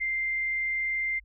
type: tone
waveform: sine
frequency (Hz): 2093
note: C7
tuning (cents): 0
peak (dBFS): -26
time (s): 0-1.2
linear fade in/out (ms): 20
effects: added 50 Hz sine -52 dBFS peak until 1.24 s